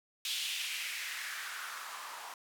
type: noise with band-pass filter sweep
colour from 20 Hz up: blue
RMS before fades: -40 dBFS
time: 0.25-2.34 s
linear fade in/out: 2 ms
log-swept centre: 3400 to 880 Hz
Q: 2.7
effects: none